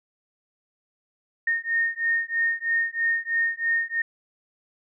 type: beating tone pair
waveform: sine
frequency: 1838 / 1841.1 Hz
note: A#6 / A#6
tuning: -25 / -22 cents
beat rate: 3.1 Hz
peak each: -25 dBFS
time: 1.47-4.02 s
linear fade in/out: 5 ms
effects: none